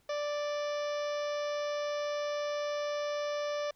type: harmonic tone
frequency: 587.3 Hz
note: D5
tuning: in tune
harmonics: 1 / 2 / 3 / 4 / 5 / 6 / 7 / 8 / 9 / 10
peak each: -32 / -41 / -46 / -48 / -51 / -50 / -55 / -55 / -51 / -54 dBFS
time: 0.09-3.71 s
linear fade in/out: 5 ms
effects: pink hiss -70 dBFS RMS until 3.75 s